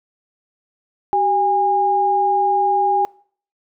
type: tone pair together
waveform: sine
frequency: 384.6 / 815 Hz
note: G4 / G#5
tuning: -33 / -33 cents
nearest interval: octave + minor second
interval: 1300 cents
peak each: -22 / -14 dBFS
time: 1.13-3.05 s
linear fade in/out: 0 ms
effects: noise-tail reverb RT60 0.5 s tail -24 dB re dry